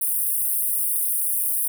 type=high-pass noise; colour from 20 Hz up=pink; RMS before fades=-23 dBFS; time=0.01-1.68 s; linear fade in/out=5 ms; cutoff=9100 Hz; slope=96 dB/octave; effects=none